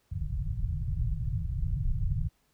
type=low-pass noise; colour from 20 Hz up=pink; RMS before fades=-30 dBFS; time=0.11-2.29 s; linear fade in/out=20 ms; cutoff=160 Hz; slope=96 dB/octave; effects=pink hiss -71 dBFS RMS until 2.53 s